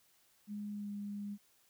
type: tone with pitch glide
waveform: sine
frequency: 206.9 to 203.9 Hz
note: G#3 to G#3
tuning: -6 to -32 cents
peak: -39 dBFS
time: 0.47-1.38 s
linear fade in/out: 50 ms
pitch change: -26 cents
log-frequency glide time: 0.72-0.9 s
effects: white hiss -70 dBFS RMS until 1.69 s